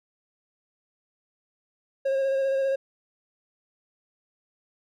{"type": "tone with vibrato", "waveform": "triangle", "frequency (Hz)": 540, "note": "C#5", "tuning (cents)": -45, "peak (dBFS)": -20, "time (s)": [2.05, 2.76], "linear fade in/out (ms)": 10, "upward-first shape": "square", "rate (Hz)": 15, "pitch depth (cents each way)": 16, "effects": []}